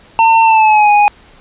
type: tone with pitch glide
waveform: square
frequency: 903 to 828.1 Hz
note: A5 to G#5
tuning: +45 to -5 cents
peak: -6 dBFS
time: 0.19-1.08 s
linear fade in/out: 0 ms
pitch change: -150 cents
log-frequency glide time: 0.43-0.91 s
effects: pink hiss -43 dBFS RMS until 1.4 s + resampled to 8000 Hz